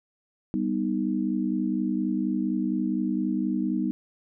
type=chord; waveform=sine; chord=G augmented; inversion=none; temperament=equal; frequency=196 / 246.9 / 311.1 Hz; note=G3 / B3 / D#4; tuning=0 / 0 / 0 cents; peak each=-28 dBFS; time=0.54-3.91 s; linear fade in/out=0 ms; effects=none